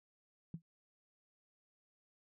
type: tone with exponential decay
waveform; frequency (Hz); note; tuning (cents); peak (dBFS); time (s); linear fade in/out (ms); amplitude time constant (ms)
sine; 165.5; E3; +7; -37; 0.54-0.62; 2; 16
effects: none